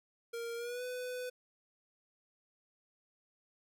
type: tone with pitch glide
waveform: square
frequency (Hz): 466.2 to 499.7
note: A#4 to B4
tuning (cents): 0 to +20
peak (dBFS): -39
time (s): 0.33-1.3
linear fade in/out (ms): 10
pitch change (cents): +120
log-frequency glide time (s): 0.56-0.83
effects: none